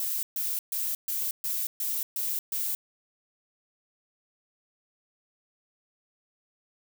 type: noise bursts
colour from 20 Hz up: violet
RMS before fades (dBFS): -30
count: 8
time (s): 0-2.75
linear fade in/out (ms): 2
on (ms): 230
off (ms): 130
effects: none